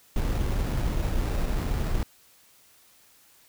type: noise with sample-and-hold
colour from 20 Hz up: brown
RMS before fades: -26 dBFS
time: 0.16-2.03 s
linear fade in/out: 2 ms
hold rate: 3150 Hz
effects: white hiss -58 dBFS RMS until 3.48 s